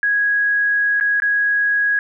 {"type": "tone with dropouts", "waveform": "sine", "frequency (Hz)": 1658, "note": "G#6", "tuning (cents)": -3, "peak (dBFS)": -14, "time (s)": [0.03, 1.99], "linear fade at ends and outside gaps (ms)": 1, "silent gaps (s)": [[1, 1.009], [1.201, 1.221]], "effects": []}